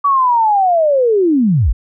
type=linear sweep; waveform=sine; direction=down; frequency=1149 to 36.5 Hz; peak=-9 dBFS; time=0.04-1.73 s; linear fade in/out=10 ms; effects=none